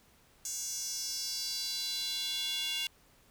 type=tone with high-pass filter sweep; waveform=square; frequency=310.8 Hz; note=D#4; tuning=2 cents flat; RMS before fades=-36 dBFS; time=0.45-2.87 s; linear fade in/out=2 ms; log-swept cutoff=6600 to 3000 Hz; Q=4.3; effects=pink hiss -64 dBFS RMS until 3.3 s